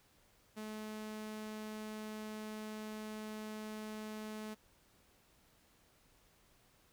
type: tone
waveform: sawtooth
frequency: 215.2 Hz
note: A3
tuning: 38 cents flat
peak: -39 dBFS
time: 0.56-4.55 s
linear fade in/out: 20 ms
effects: pink hiss -69 dBFS RMS until 6.92 s